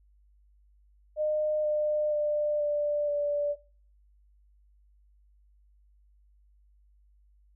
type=tone with pitch steps; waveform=sine; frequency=610 / 603 / 596.1 / 589.2 / 582.5 Hz; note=D#5 / D5 / D5 / D5 / D5; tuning=-34 / +46 / +26 / +6 / -14 cents; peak=-25 dBFS; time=1.16-3.56 s; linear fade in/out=50 ms; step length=480 ms; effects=noise-tail reverb RT60 0.4 s tail -17 dB re dry + added 50 Hz sine -59 dBFS peak until 7.55 s